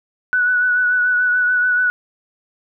sine tone with vibrato, 1480 Hz, F#6, in tune, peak -13 dBFS, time 0.33-1.9 s, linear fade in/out 0 ms, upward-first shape triangle, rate 6.9 Hz, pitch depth 30 cents each way, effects none

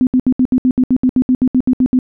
sine tone bursts, 254.5 Hz, C4, 48 cents flat, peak -8 dBFS, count 16, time 0.01-1.989 s, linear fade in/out 0 ms, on 59 ms, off 69 ms, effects none

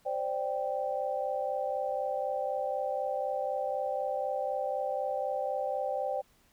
sine chord, C suspended second, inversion none, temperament equal, 523.3 / 587.3 / 784 Hz, C5 / D5 / G5, 0 / 0 / 0 cents, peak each -34 / -34 / -34 dBFS, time 0.05-6.22 s, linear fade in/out 20 ms, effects pink hiss -66 dBFS RMS until 6.52 s

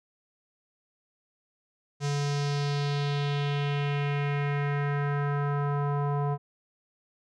square tone with low-pass filter sweep, 143.6 Hz, D3, 39 cents flat, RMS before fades -28 dBFS, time 2-6.38 s, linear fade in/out 50 ms, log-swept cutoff 6500 to 920 Hz, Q 2.3, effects none

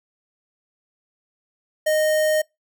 square tone with notch filter, 618 Hz, D#5, 12 cents flat, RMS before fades -19 dBFS, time 1.86-2.42 s, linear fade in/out 10 ms, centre 3900 Hz, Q 1.6, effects noise-tail reverb RT60 0.2 s tail -26 dB re dry

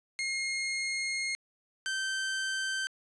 sawtooth tone pair in turn, 2143 / 1552.3 Hz, C7 / G6, +41 / -17 cents, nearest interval tritone, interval 558 cents, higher first, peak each -27 dBFS, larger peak neither, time 0.19-1.35 / 1.86-2.87 s, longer first, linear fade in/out 0 ms, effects resampled to 22050 Hz + 11-bit

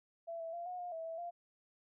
sine tone with pitch steps, 670 / 658 / 688 / 724 / 710 / 652 / 656 / 694 Hz, E5 / E5 / F5 / F#5 / F5 / E5 / E5 / F5, +28 / -3 / -26 / -38 / +28 / -19 / -9 / -11 cents, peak -40 dBFS, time 0.27-1.31 s, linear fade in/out 20 ms, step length 130 ms, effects none

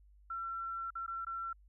sine tone with dropouts, 1353 Hz, E6, 45 cents sharp, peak -37 dBFS, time 0.3-1.53 s, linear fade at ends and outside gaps 5 ms, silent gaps 0.905-0.953 / 1.064-1.078 / 1.249-1.267 s, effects added 50 Hz sine -59 dBFS peak until 1.68 s

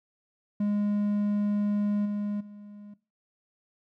triangle tone with level steps, 206.2 Hz, G#3, 12 cents flat, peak -22 / -26 / -41 dBFS, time 0.6-2.94 s, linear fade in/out 5 ms, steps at 2.05 / 2.4 s, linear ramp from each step 10 ms, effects noise-tail reverb RT60 0.3 s tail -18 dB re dry

